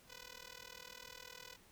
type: tone with amplitude modulation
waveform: 5% pulse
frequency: 497.6 Hz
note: B4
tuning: 13 cents sharp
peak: -36 dBFS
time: 0.07-1.58 s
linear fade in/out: 50 ms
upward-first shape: sine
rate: 39.9 Hz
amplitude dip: 100%
effects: pink hiss -65 dBFS RMS until 1.71 s